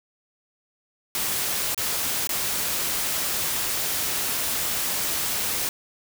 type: noise with dropouts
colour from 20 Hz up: white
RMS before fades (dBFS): -26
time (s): 1.15-5.69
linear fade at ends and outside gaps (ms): 1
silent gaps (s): 1.746-1.777 / 2.272-2.292
effects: none